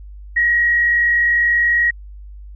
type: tone with frequency modulation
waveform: sine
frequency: 1899 Hz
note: A#6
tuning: 32 cents sharp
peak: -12 dBFS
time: 0.36-1.91 s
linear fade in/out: 10 ms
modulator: 40.7 Hz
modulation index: 0.51
effects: added 50 Hz sine -33 dBFS peak until 2.55 s